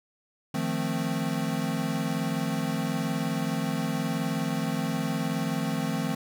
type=chord; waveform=square; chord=F dominant seventh; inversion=third; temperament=equal; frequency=155.56 / 174.61 / 220 / 261.6 Hz; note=Eb3 / F3 / A3 / C4; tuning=0 / 0 / 0 / 0 cents; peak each=-33 dBFS; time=0.54-6.15 s; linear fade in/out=5 ms; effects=none